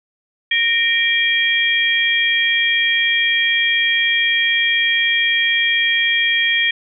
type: tone cluster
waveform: sine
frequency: 1851 / 2354 / 3252 Hz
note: A#6 / D7 / G#7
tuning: -13 / +3 / -37 cents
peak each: -18 dBFS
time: 0.51-6.71 s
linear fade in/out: 5 ms
effects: none